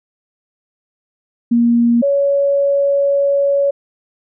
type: tone pair in turn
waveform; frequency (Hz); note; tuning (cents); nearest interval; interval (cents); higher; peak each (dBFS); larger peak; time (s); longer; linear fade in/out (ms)
sine; 235.9 / 561.1; A#3 / C#5; +21 / +21; octave + minor third; 1500; second; -9 / -11; first; 1.51-2.02 / 2.02-3.71; second; 10
effects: none